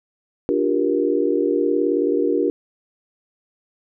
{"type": "chord", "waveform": "sine", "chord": "G minor seventh", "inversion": "second", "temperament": "just", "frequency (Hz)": [294, 352.8, 392, 470.4], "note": ["D4", "F4", "G4", "Bb4"], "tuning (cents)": [2, 18, 0, 16], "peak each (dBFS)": -22, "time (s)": [0.49, 2.5], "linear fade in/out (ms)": 0, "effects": []}